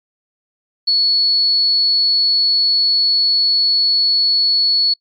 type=tone; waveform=sine; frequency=4400 Hz; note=C#8; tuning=14 cents flat; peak=-11 dBFS; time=0.87-4.94 s; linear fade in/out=10 ms; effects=noise-tail reverb RT60 0.1 s tail -26 dB re dry + MP3 64 kbps